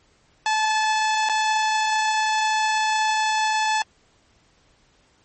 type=tone with dropouts; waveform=sawtooth; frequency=867 Hz; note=A5; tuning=26 cents flat; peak=-15 dBFS; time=0.46-3.82 s; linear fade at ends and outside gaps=1 ms; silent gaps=1.289-1.296 s; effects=pink hiss -60 dBFS RMS until 5.24 s + MP3 32 kbps